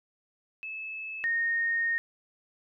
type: tone pair in turn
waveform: sine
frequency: 2606 / 1849.1 Hz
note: E7 / A#6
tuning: -20 / -15 cents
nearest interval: tritone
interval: 595 cents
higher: first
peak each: -35 / -25 dBFS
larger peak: second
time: 0.63-1.24 / 1.24-1.98 s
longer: second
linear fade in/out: 0 ms
effects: none